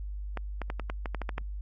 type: clicks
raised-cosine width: 0.5 ms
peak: -19 dBFS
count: 10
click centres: 0.373 / 0.617 / 0.701 / 0.797 / 0.899 / 1.058 / 1.147 / 1.217 / 1.292 / 1.381 s
effects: added 50 Hz sine -34 dBFS peak until 1.61 s + AAC 32 kbps